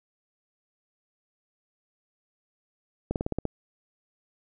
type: slowing click train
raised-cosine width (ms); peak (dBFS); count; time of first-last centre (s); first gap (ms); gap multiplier
2; -14; 7; 3.11-3.453; 48; 1.07
effects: none